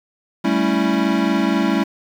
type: chord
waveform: square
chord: A dominant seventh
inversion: third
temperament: equal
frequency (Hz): 196 / 220 / 277.2 / 329.6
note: G3 / A3 / C#4 / E4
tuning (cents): 0 / 0 / 0 / 0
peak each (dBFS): -22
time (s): 0.44-1.84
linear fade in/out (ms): 10
effects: low-pass 4000 Hz 12 dB/octave + 7-bit